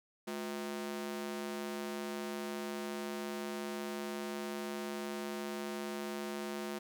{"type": "ring-modulated tone", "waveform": "sawtooth", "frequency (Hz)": 285.7, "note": "D4", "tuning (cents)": -48, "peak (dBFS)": -31, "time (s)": [0.27, 6.79], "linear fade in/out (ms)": 10, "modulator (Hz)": 72.8, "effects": []}